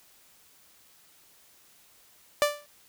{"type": "tone with exponential decay", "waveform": "sawtooth", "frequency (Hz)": 587.3, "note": "D5", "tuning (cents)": 0, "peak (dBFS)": -14, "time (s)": [2.42, 2.66], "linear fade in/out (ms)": 0, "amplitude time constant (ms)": 51, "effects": ["white hiss -59 dBFS RMS until 2.88 s"]}